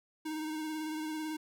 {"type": "tone with vibrato", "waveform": "square", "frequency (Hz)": 311.1, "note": "D#4", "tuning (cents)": 0, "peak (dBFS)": -36, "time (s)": [0.25, 1.37], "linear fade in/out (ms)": 10, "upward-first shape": "sine", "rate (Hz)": 18, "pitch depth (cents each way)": 27, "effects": []}